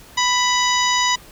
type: harmonic tone with a mistuned harmonic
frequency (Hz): 990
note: B5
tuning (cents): +4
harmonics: 1 / 2 / 3 / 4 / 5 / 6 / 7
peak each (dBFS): -19 / -22 / -24 / -25 / -26 / -27 / -27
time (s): 0.17-1.16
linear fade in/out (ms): 10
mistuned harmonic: 4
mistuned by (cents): -63
effects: pink hiss -44 dBFS RMS until 1.31 s